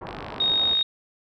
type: low-pass noise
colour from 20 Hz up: white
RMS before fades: -37 dBFS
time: 0.01-0.74 s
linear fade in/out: 5 ms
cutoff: 1100 Hz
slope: 24 dB/octave
type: click train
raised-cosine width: 0.3 ms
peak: -20 dBFS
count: 39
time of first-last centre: 0.07-0.811 s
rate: 51.3 Hz
type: tone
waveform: sine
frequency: 3729 Hz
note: A#7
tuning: in tune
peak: -19 dBFS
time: 0.4-0.83 s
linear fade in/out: 5 ms
effects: none